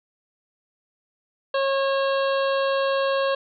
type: harmonic tone with a mistuned harmonic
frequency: 545 Hz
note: C#5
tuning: 29 cents flat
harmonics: 1 / 2 / 3 / 5 / 6 / 7 / 8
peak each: -21 / -27 / -31 / -35 / -37 / -38 / -39 dBFS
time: 1.54-3.35 s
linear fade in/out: 5 ms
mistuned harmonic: 7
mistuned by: +25 cents
effects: none